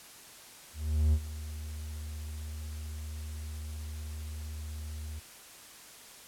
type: tone with ADSR envelope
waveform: triangle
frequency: 76.3 Hz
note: D#2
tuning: 33 cents flat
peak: -19 dBFS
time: 0.73-5.2 s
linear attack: 400 ms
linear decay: 62 ms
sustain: -16 dB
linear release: 15 ms
effects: white hiss -51 dBFS RMS until 6.27 s + low-pass 12000 Hz 12 dB/octave